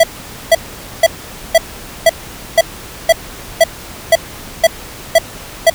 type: tone bursts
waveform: square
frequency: 659.3 Hz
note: E5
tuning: in tune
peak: -4 dBFS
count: 12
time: 0-5.7 s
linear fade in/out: 5 ms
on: 35 ms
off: 480 ms
effects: pink hiss -31 dBFS RMS until 5.74 s